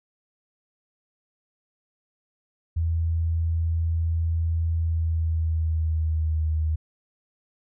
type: tone with pitch glide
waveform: sine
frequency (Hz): 82.41 to 78.46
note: E2 to D#2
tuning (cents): 0 to +15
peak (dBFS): -21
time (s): 2.76-6.76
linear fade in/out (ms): 10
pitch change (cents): -85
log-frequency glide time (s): 4.75-6.46
effects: none